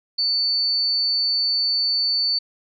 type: tone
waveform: sine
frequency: 4500 Hz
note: C#8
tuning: 25 cents sharp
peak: -18 dBFS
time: 0.18-2.39 s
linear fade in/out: 10 ms
effects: none